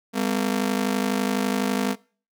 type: ring-modulated tone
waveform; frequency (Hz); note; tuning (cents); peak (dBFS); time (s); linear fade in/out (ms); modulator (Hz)
sawtooth; 227.8; A#3; -40; -15; 0.13-1.96; 50; 26
effects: noise-tail reverb RT60 0.4 s tail -22 dB re dry